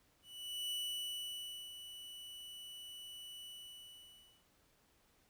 45% pulse tone with ADSR envelope, 2960 Hz, F#7, in tune, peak -37 dBFS, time 0.22-4.45 s, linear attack 490 ms, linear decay 1000 ms, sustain -11 dB, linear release 1000 ms, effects pink hiss -72 dBFS RMS until 5.29 s

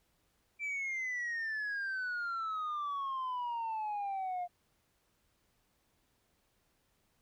sine exponential sweep, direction down, 2349 to 702 Hz, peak -32 dBFS, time 0.59-4.48 s, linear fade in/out 50 ms, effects tanh soft clip ceiling -33 dBFS + pink hiss -75 dBFS RMS until 7.21 s

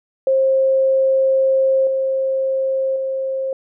sine tone with level steps, 532 Hz, C5, 29 cents sharp, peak -12 / -16 / -19 dBFS, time 0.27-3.53 s, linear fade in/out 2 ms, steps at 1.87 / 2.96 s, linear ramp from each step 2 ms, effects none

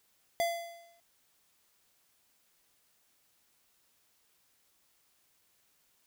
square tone with exponential decay, 681 Hz, F5, 44 cents flat, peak -26 dBFS, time 0.4-1 s, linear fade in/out 0 ms, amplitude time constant 130 ms, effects white hiss -71 dBFS RMS until 6.06 s

